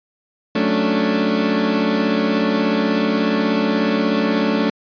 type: chord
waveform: 30% pulse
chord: D major seventh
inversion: first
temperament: equal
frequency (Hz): 185 / 220 / 277.2 / 293.7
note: F#3 / A3 / C#4 / D4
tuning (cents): 0 / 0 / 0 / 0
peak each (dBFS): -22 / -16 / -20 / -20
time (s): 0.55-4.7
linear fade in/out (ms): 5
effects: resampled to 11025 Hz